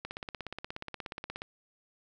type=click train; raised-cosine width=0.3 ms; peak=-22 dBFS; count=24; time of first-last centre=0.05-1.419 s; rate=16.8 Hz; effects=none